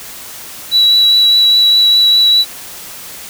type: tone with vibrato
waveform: triangle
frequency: 3923 Hz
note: B7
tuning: 12 cents flat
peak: -3 dBFS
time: 0.71-2.45 s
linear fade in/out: 50 ms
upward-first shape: triangle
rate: 4.9 Hz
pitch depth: 11 cents each way
effects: tanh soft clip ceiling -3 dBFS + white hiss -30 dBFS RMS until 3.29 s